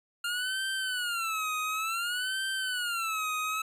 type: tone with vibrato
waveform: 25% pulse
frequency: 1396.9 Hz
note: F6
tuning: in tune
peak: -26 dBFS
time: 0.24-3.62 s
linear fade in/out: 5 ms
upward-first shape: sine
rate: 0.56 Hz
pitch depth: 190 cents each way
effects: resampled to 32000 Hz